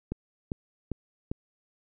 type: click train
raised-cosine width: 3 ms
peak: -18 dBFS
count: 4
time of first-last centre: 0.12-1.315 s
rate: 2.51 Hz
effects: none